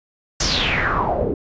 pink noise with low-pass filter sweep, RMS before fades -20 dBFS, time 0.4-1.34 s, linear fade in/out 5 ms, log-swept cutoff 6400 to 370 Hz, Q 5.9, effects resampled to 16000 Hz

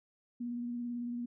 sine tone with vibrato, 240.3 Hz, B3, 47 cents flat, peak -35 dBFS, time 0.4-1.26 s, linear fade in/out 10 ms, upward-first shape sine, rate 18 Hz, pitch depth 21 cents each way, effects none

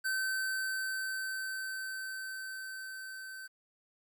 square tone with level ramp, 1539 Hz, G6, 32 cents flat, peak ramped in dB -31 to -44 dBFS, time 0.04-3.48 s, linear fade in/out 20 ms, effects 11-bit

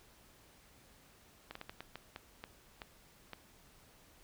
slowing click train, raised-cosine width 0.3 ms, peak -28 dBFS, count 10, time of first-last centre 1.51-3.333 s, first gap 44 ms, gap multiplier 1.36, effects pink hiss -63 dBFS RMS until 4.23 s

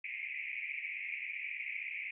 pink band-pass noise, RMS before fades -41 dBFS, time 0.04-2.11 s, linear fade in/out 5 ms, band 2100 to 2500 Hz, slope 96 dB/octave, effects none

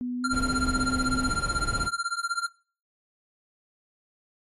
sine tone with pitch glide, 246.9 to 256.5 Hz, B3 to C4, 0 to -34 cents, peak -28 dBFS, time 0.01-1.29 s, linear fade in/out 0 ms, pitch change +66 cents, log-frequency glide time 0.19-0.28 s
square tone with tremolo, 1383 Hz, F6, 17 cents flat, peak -23 dBFS, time 0.24-2.47 s, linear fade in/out 2 ms, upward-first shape triangle, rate 16 Hz, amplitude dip 100%
brown noise, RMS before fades -32 dBFS, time 0.3-1.9 s, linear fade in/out 50 ms
effects noise-tail reverb RT60 0.4 s tail -22 dB re dry + AAC 32 kbps

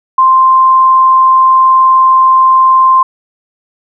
sine tone, 1046.5 Hz, C6, in tune, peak -3 dBFS, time 0.18-3.03 s, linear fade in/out 5 ms, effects none

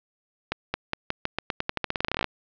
accelerating click train, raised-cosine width 0.3 ms, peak -9 dBFS, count 23, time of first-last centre 0.52-2.243 s, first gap 220 ms, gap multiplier 0.88, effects low-pass 5000 Hz 12 dB/octave

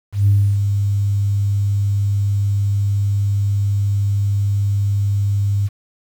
sine tone with ADSR envelope, 100.7 Hz, G2, 47 cents sharp, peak -8 dBFS, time 0.12-5.69 s, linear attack 150 ms, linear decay 300 ms, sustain -6 dB, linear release 30 ms, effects tanh soft clip ceiling -5 dBFS + 7-bit

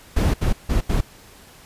brown noise bursts at uneven times, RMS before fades -18 dBFS, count 4, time 0.16-0.34 / 0.41-0.53 / 0.69-0.81 / 0.89-1.01 s, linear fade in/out 10 ms, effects pink hiss -47 dBFS RMS until 1.65 s + resampled to 32000 Hz

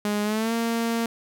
sawtooth tone with pitch glide, 207.7 to 230.5 Hz, G#3 to A#3, 0 to -19 cents, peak -19 dBFS, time 0.05-1.06 s, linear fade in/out 2 ms, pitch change +181 cents, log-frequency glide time 0.23-0.53 s, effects none

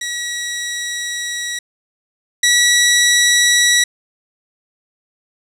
15% pulse tone pair in turn, 1921 / 1935.5 Hz, B6 / B6, -48 / -35 cents, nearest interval unison, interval 13 cents, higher second, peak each -15 / -4 dBFS, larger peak second, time 0.01-1.59 / 2.43-3.84 s, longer first, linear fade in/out 5 ms, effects resampled to 32000 Hz + 7-bit

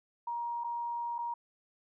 sine tone with dropouts, 945 Hz, A#5, 23 cents sharp, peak -33 dBFS, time 0.27-1.34 s, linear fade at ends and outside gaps 5 ms, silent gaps 0.638-0.643 / 1.183-1.187 s, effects none

